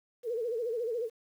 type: tone with vibrato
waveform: sine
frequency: 466.2 Hz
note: A#4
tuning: in tune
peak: -30 dBFS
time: 0.23-1.1 s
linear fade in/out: 50 ms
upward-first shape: sine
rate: 14 Hz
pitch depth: 110 cents each way
effects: 10-bit